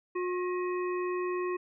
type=harmonic tone with a mistuned harmonic; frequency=360.3 Hz; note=F#4; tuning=46 cents flat; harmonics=1 / 3 / 5 / 7; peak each=-30 / -37 / -44 / -45 dBFS; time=0.15-1.57 s; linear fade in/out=10 ms; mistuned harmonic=5; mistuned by=+78 cents; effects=none